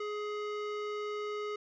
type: tone with band-pass filter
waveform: square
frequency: 418.9 Hz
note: G#4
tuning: 15 cents sharp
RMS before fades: -37 dBFS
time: 0-1.56 s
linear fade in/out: 5 ms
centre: 1100 Hz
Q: 0.54
effects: resampled to 16000 Hz